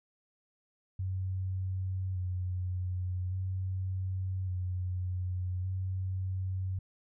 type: tone with vibrato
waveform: sine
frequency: 92.5 Hz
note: F#2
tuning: in tune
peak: -31 dBFS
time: 0.99-6.79 s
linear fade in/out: 5 ms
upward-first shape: square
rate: 0.43 Hz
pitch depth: 25 cents each way
effects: none